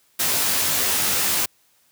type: noise with comb filter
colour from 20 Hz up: white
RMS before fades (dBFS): -21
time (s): 0.19-1.46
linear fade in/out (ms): 10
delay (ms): 17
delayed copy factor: -0.65
effects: white hiss -61 dBFS RMS until 1.91 s + high-pass 60 Hz 12 dB/octave